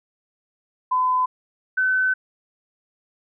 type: tone pair in turn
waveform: sine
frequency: 1013 / 1517.8 Hz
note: B5 / F#6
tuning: +44 / +44 cents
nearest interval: perfect fifth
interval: 700 cents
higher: second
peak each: -17 dBFS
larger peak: neither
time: 0.91-1.26 / 1.77-2.14 s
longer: second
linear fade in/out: 10 ms
effects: none